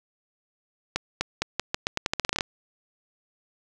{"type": "accelerating click train", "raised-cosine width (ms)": 0.2, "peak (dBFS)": -7, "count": 16, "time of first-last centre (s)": [0.96, 2.408], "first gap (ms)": 250, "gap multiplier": 0.84, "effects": []}